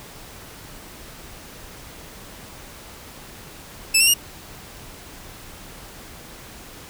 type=tone with pitch steps; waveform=15% pulse; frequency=2632 / 2736 / 2844 Hz; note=E7 / F7 / F7; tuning=-3 / -36 / +31 cents; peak=-6 dBFS; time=3.94-4.141 s; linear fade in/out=10 ms; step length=67 ms; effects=pink hiss -41 dBFS RMS until 6.89 s